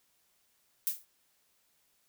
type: noise with exponential decay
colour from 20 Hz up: violet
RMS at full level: -27 dBFS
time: 0.87-1.05 s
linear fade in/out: 0 ms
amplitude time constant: 39 ms
effects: white hiss -72 dBFS RMS until 2.08 s